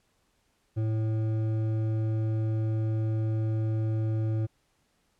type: tone with hard clipping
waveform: sine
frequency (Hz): 110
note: A2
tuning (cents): 0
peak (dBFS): -27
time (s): 0.76-4.47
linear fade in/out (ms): 20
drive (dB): 9
effects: pink hiss -71 dBFS RMS until 5.19 s + low-pass 11000 Hz 12 dB/octave